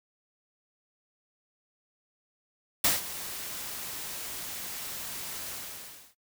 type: noise with ADSR envelope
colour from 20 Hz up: white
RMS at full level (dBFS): -22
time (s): 2.84-6.15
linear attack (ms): 4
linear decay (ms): 160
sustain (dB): -16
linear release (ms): 660
effects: noise-tail reverb RT60 0.1 s tail -21 dB re dry